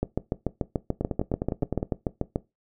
two click trains, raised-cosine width 2 ms, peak -11 / -13 dBFS, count 17 / 9, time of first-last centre 0.03-2.359 / 1.01-1.829 s, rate 6.87 / 9.77 Hz, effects noise-tail reverb RT60 0.2 s tail -18 dB re dry

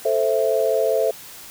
sine chord, A minor, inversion none, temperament equal with one note detuned, 440 / 525.1 / 659.3 Hz, A4 / C5 / E5, 0 / +6 / 0 cents, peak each -21 dBFS, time 0.05-1.11 s, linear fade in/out 5 ms, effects white hiss -40 dBFS RMS until 1.5 s

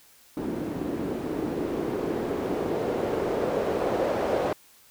blue noise with low-pass filter sweep, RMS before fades -28 dBFS, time 0.37-4.53 s, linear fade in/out 2 ms, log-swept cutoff 290 to 550 Hz, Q 2.2, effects white hiss -56 dBFS RMS until 4.9 s

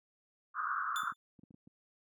pink band-pass noise, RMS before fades -36 dBFS, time 0.54-1.14 s, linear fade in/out 50 ms, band 1100 to 1500 Hz, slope 96 dB/octave
sawtooth tone with exponential decay, 3520 Hz, A7, in tune, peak -33 dBFS, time 0.96-1.16 s, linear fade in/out 0 ms, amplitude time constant 42 ms
clicks, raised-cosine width 5 ms, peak -34 dBFS, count 7, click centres 1.034 / 1.122 / 1.392 / 1.435 / 1.508 / 1.543 / 1.674 s
effects high-pass 300 Hz 12 dB/octave

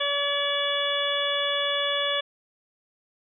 harmonic tone with a mistuned harmonic, 571 Hz, D5, 49 cents flat, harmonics 1 / 2 / 3 / 4 / 5 / 6, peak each -29 / -32 / -32 / -35 / -32 / -27 dBFS, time 0-2.21 s, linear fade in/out 10 ms, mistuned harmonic 5, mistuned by +25 cents, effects none

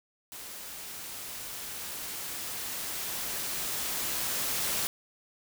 white noise with level ramp, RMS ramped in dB -43 to -30 dBFS, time 0.32-4.87 s, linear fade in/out 0 ms, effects none

